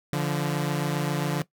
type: tone pair together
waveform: sawtooth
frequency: 145 / 172.44 Hz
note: D3 / F3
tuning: -22 / -22 cents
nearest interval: minor third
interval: 300 cents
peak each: -22 / -25 dBFS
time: 0.13-1.42 s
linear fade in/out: 0 ms
effects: noise-tail reverb RT60 0.1 s tail -17 dB re dry